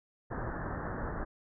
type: low-pass noise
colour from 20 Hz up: pink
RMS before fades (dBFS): -37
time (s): 0.3-1.25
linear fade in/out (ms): 20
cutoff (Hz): 1800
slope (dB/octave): 96
effects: none